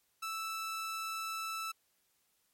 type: tone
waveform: sawtooth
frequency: 1318.5 Hz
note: E6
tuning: in tune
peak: -33 dBFS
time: 0.22-1.72 s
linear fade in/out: 10 ms
effects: white hiss -75 dBFS RMS until 2.53 s + MP3 64 kbps